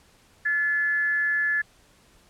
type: tone with frequency modulation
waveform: sine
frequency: 1721 Hz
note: A6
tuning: 39 cents flat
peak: -21 dBFS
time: 0.45-1.62 s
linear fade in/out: 10 ms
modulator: 323 Hz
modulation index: 0.25
effects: pink hiss -58 dBFS RMS until 2.29 s + low-pass 11000 Hz 12 dB/octave

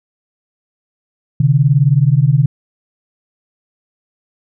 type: beating tone pair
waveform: sine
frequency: 130.81 / 149.81 Hz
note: C3 / D3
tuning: 0 / +35 cents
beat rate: 19 Hz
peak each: -11 dBFS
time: 1.4-2.46 s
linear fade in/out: 5 ms
effects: none

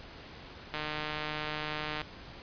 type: click train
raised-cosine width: 0.3 ms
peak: -19 dBFS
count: 195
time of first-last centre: 0.74-2.016 s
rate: 152 Hz
effects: pink hiss -48 dBFS RMS until 2.42 s + resampled to 11025 Hz

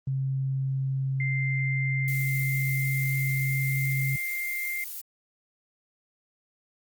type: tone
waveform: sine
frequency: 134.1 Hz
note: C3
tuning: 43 cents sharp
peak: -25 dBFS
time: 0.07-4.16 s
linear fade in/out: 5 ms
type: tone with pitch glide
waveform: sine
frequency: 2091 to 2103 Hz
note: C7 to C7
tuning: -2 to +8 cents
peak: -29 dBFS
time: 1.2-4.84 s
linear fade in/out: 2 ms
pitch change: +10 cents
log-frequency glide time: 1.53-3.93 s
type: noise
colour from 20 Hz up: violet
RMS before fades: -37 dBFS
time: 2.08-5.01 s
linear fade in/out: 0 ms
effects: Opus 24 kbps

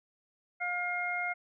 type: harmonic tone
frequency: 710 Hz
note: F5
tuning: 28 cents sharp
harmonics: 1 / 2 / 3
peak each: -36 / -37 / -33 dBFS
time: 0.6-1.34 s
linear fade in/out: 20 ms
effects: none

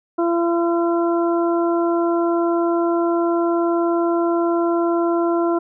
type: harmonic tone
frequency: 339.9 Hz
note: F4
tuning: 47 cents flat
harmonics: 1 / 2 / 3 / 4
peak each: -17 / -23 / -27 / -29 dBFS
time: 0.18-5.59 s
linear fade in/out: 10 ms
effects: none

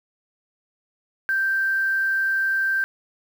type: tone with quantisation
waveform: sine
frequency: 1568 Hz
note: G6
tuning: in tune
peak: -19 dBFS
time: 1.29-2.84 s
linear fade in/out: 0 ms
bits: 7
effects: none

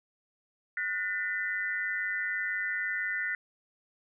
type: tone cluster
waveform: sine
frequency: 1454 / 1802 / 1996 Hz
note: F#6 / A6 / B6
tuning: -31 / +41 / +18 cents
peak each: -35 / -33 / -34 dBFS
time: 0.77-3.35 s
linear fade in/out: 2 ms
effects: none

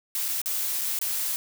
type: noise with dropouts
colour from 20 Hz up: blue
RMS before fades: -28 dBFS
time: 0.15-1.36 s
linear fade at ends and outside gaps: 0 ms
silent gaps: 0.281-0.285 / 0.416-0.459 / 0.811-0.815 / 0.989-1.014 s
effects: none

